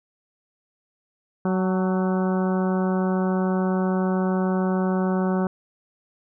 harmonic tone with a mistuned harmonic, 186.9 Hz, F#3, 18 cents sharp, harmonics 1 / 2 / 3 / 4 / 5 / 6 / 7 / 8, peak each -21 / -27 / -31 / -33 / -35 / -37 / -38 / -39 dBFS, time 1.45-5.47 s, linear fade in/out 2 ms, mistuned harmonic 5, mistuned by -45 cents, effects none

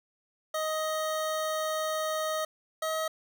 25% pulse tone pair in turn, 626 / 635.1 Hz, D#5 / D#5, +10 / +35 cents, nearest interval unison, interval 25 cents, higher second, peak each -25 dBFS, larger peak neither, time 0.54-2.45 / 2.82-3.08 s, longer first, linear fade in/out 5 ms, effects none

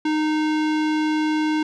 square tone with low-pass filter, 308.2 Hz, D#4, 16 cents flat, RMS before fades -21 dBFS, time 0.05-1.63 s, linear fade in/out 5 ms, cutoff 3900 Hz, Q 0.83, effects none

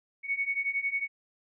sine beating tone pair, 2217 / 2228 Hz, C#7 / C#7, 0 / +8 cents, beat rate 11 Hz, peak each -32 / -30 dBFS, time 0.23-1.08 s, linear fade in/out 50 ms, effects none

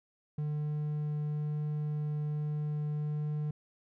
triangle tone, 149.9 Hz, D3, 36 cents sharp, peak -29 dBFS, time 0.38-3.51 s, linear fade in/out 5 ms, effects none

